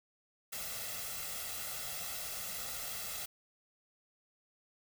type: noise with comb filter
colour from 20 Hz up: white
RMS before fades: -41 dBFS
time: 0.52-3.26 s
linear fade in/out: 10 ms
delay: 1.5 ms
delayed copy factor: +0.7
effects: none